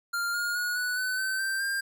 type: tone with pitch steps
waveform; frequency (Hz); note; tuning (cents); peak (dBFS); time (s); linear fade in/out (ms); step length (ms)
square; 1396.9 / 1423.8 / 1451.2 / 1479.1 / 1507.6 / 1536.6 / 1566.2 / 1596.3; F6 / F6 / F#6 / F#6 / F#6 / G6 / G6 / G6; 0 / +33 / -34 / -1 / +32 / -35 / -2 / +31; -28; 0.13-1.81; 10; 210
effects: none